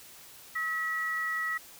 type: tone pair together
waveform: sine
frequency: 1284.8 / 1935 Hz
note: E6 / B6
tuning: -45 / -36 cents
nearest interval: perfect fifth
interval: 709 cents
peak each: -35 / -30 dBFS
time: 0.55-1.58 s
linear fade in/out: 10 ms
effects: white hiss -51 dBFS RMS until 1.79 s